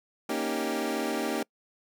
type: chord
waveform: 25% pulse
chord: Eb dominant seventh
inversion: second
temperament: equal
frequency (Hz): 233.1 / 277.2 / 311.1 / 392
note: Bb3 / Db4 / Eb4 / G4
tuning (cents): 0 / 0 / 0 / 0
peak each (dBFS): -30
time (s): 0.29-1.43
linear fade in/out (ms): 5
effects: noise-tail reverb RT60 0.1 s tail -26 dB re dry